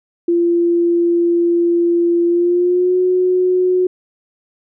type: tone with pitch glide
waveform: sine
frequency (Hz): 343.2 to 365.7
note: F4 to F#4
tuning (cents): -30 to -20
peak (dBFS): -11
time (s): 0.28-3.87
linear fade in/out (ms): 5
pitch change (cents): +110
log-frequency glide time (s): 2.26-2.97
effects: none